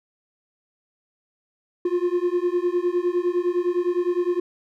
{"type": "beating tone pair", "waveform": "triangle", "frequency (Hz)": [349.2, 359], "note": ["F4", "F4"], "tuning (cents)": [0, 48], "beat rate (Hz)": 9.8, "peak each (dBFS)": -21, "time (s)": [1.85, 4.4], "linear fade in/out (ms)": 5, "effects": []}